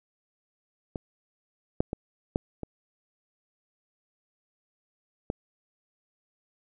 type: clicks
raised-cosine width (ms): 2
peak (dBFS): -19 / -9 / -17 / -11 / -21 / -15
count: 6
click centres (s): 0.958 / 1.805 / 1.931 / 2.359 / 2.633 / 5.301
effects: none